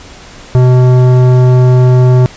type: tone with tanh clipping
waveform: sine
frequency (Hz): 126.2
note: B2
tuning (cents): +38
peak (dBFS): -5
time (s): 0.55-2.26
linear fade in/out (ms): 0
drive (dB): 15
effects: pink hiss -33 dBFS RMS until 2.36 s + resampled to 16000 Hz